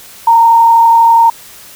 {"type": "tone with frequency modulation", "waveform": "sine", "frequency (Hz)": 921, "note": "A#5", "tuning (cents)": -21, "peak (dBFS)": -3, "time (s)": [0.27, 1.3], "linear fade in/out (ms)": 5, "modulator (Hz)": 32.2, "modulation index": 0.38, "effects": ["white hiss -35 dBFS RMS until 1.75 s"]}